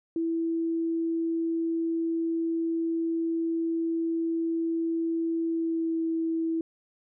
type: tone with pitch glide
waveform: sine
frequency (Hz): 330 to 326.8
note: E4 to E4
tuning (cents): +2 to -15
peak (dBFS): -25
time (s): 0.16-6.61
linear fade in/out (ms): 2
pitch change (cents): -17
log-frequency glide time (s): 5.47-6.01
effects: none